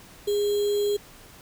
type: tone with sample-and-hold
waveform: sine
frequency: 410.8 Hz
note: G#4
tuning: 19 cents flat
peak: -21 dBFS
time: 0.27-0.97 s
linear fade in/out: 10 ms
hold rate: 3675 Hz
effects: pink hiss -49 dBFS RMS until 1.41 s